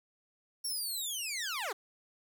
15% pulse linear sweep, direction down, 5588 to 345.2 Hz, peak -28 dBFS, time 0.64-1.73 s, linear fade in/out 10 ms, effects none

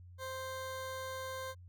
20% pulse tone, 523.3 Hz, C5, in tune, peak -35 dBFS, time 0.18-1.55 s, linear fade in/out 50 ms, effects added 89 Hz sine -51 dBFS peak until 1.68 s

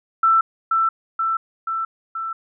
sine tone with echo, 1332 Hz, E6, 18 cents sharp, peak -12 dBFS, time 0.23-0.41 s, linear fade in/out 5 ms, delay 480 ms, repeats 4, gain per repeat -3 dB, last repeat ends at 2.33 s, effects none

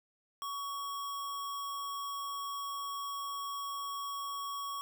sine tone with sample-and-hold, 1124 Hz, C#6, 24 cents sharp, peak -36 dBFS, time 0.42-4.81 s, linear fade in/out 0 ms, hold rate 4410 Hz, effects none

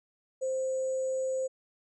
sine tone with sample-and-hold, 523.3 Hz, C5, in tune, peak -28 dBFS, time 0.41-1.48 s, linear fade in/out 20 ms, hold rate 7350 Hz, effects resampled to 24000 Hz

